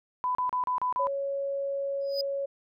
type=tone bursts; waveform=sine; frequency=1000 Hz; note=B5; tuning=21 cents sharp; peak=-25 dBFS; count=6; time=0.24-1.07 s; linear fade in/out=0 ms; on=110 ms; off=34 ms
type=tone; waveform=sine; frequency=555 Hz; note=C#5; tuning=2 cents sharp; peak=-28 dBFS; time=0.99-2.46 s; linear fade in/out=10 ms
type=tone with exponential growth; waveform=triangle; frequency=4978 Hz; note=D#8; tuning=in tune; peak=-25 dBFS; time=2.01-2.21 s; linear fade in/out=2 ms; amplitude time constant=42 ms
effects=none